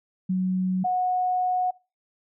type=tone pair in turn; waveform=sine; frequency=185.4 / 731.8 Hz; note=F#3 / F#5; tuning=+4 / -19 cents; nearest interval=2 octaves; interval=2377 cents; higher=second; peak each=-21 dBFS; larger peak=neither; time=0.29-0.84 / 0.84-1.71 s; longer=second; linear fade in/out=10 ms; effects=noise-tail reverb RT60 0.3 s tail -23 dB re dry